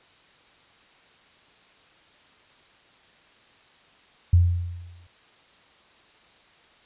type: tone with exponential decay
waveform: sine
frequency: 87.31 Hz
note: F2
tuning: in tune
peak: -11 dBFS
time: 4.33-5.07 s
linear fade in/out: 5 ms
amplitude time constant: 160 ms
effects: white hiss -56 dBFS RMS until 6.85 s + resampled to 8000 Hz